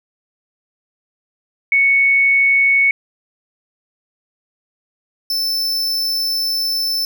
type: tone pair in turn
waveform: sine / 45% pulse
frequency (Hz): 2217 / 5291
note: C#7 / E8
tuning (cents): 0 / +6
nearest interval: octave + minor third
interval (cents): 1506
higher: second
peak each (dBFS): -10 / -17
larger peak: first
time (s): 1.72-2.91 / 5.3-7.05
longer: second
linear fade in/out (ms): 2
effects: none